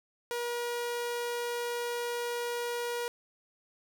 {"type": "tone", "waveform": "sawtooth", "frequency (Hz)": 478.7, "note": "A#4", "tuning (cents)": 46, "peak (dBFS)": -28, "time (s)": [0.31, 3.08], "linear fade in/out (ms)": 0, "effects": []}